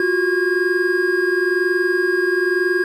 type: tone cluster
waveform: triangle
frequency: 351.4 / 372.4 / 1629 Hz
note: F4 / F#4 / G#6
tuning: +11 / +11 / -34 cents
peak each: -18 dBFS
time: 0-2.84 s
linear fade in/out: 2 ms
effects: none